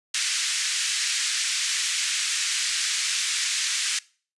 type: band-pass noise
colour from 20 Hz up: white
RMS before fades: -26 dBFS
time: 0.14-3.99 s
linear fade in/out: 5 ms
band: 1700 to 7800 Hz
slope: 24 dB/octave
effects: noise-tail reverb RT60 0.4 s tail -22 dB re dry + resampled to 24000 Hz